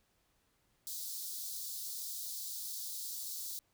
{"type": "high-pass noise", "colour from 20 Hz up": "white", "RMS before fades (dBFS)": -42, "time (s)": [0.87, 3.59], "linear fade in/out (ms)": 0, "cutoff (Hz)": 3800, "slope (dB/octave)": 48, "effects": ["pink hiss -75 dBFS RMS until 3.73 s"]}